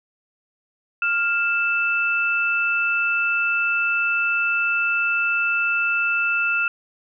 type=tone pair together; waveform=sine; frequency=1400 / 2643 Hz; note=F6 / E7; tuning=+4 / +4 cents; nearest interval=major seventh; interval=1100 cents; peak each=-21 dBFS; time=1.02-6.68 s; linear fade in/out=2 ms; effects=none